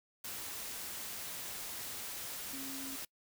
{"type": "tone in noise", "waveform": "sine", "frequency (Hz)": 270, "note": "C#4", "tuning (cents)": -45, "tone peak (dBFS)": -45, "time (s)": [2.53, 2.96], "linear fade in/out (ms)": 5, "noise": "white", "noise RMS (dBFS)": -43, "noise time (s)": [0.24, 3.05], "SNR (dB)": -5, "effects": ["noise-tail reverb RT60 0.1 s tail -25 dB re dry"]}